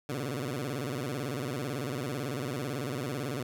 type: tone with vibrato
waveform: 15% pulse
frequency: 133.5 Hz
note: C3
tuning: 35 cents sharp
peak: -26 dBFS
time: 0.09-3.43 s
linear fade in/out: 2 ms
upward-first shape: square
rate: 18 Hz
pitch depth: 160 cents each way
effects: 11-bit